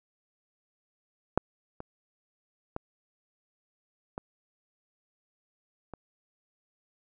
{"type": "clicks", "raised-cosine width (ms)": 1, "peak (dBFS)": [-8, -25, -19, -21, -26], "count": 5, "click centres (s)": [1.376, 1.804, 2.764, 4.179, 5.937], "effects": []}